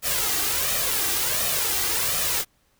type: noise with flanger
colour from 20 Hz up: white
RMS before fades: -24 dBFS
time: 0.02-2.45 s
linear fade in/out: 50 ms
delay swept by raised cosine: 1.6 to 2.58 ms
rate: 1.4 Hz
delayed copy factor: +0.55
effects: pink hiss -65 dBFS RMS until 2.79 s